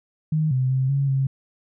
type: tone with pitch steps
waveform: sine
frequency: 155.7 / 129.3 / 131.5 / 138.8 / 134.8 Hz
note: D#3 / C3 / C3 / C#3 / C#3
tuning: +2 / -20 / +9 / +3 / -48 cents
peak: -18 dBFS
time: 0.32-1.27 s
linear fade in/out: 5 ms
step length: 190 ms
effects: none